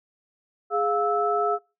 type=tone cluster; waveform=sine; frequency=415.2 / 702 / 1310 Hz; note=G#4 / F5 / E6; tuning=0 / +9 / -11 cents; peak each=-25 dBFS; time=0.7-1.59 s; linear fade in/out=50 ms; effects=noise-tail reverb RT60 0.3 s tail -24 dB re dry